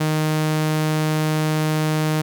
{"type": "tone", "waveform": "sawtooth", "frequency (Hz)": 155.1, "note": "D#3", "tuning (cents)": -5, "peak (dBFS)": -14, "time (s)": [0, 2.22], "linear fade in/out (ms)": 10, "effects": []}